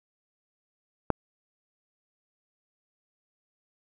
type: click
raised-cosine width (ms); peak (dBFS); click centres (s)
1; -8; 1.103
effects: none